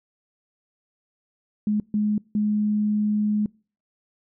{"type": "tone bursts at uneven times", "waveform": "sine", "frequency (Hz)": 210.2, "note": "G#3", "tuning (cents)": 21, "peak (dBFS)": -19, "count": 3, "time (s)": [[1.67, 1.8], [1.94, 2.18], [2.35, 3.46]], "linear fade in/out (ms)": 2, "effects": ["noise-tail reverb RT60 0.4 s tail -26 dB re dry"]}